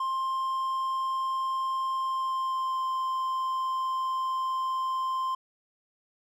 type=tone with pitch glide; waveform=triangle; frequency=1055 to 1045.9 Hz; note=C6 to C6; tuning=+14 to -1 cents; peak=-25 dBFS; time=0-5.35 s; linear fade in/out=5 ms; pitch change=-15 cents; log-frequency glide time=1.94-2.85 s; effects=none